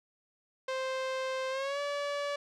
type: tone with pitch glide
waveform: sawtooth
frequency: 523.3 to 574 Hz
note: C5 to D5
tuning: 0 to -40 cents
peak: -28 dBFS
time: 0.68-2.36 s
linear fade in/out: 5 ms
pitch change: +160 cents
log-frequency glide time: 1.5-1.8 s
effects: low-pass 5000 Hz 12 dB/octave